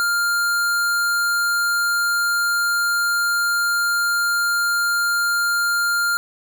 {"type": "tone", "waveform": "square", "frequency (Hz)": 1400, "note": "F6", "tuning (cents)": 4, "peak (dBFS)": -18, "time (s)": [0, 6.17], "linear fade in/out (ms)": 0, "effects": []}